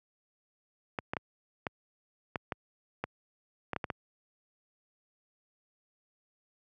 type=clicks; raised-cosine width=0.5 ms; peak=-17 dBFS; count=11; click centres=0.988 / 1.135 / 1.168 / 1.668 / 2.358 / 2.522 / 3.04 / 3.733 / 3.763 / 3.842 / 3.902 s; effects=high-pass 80 Hz 12 dB/octave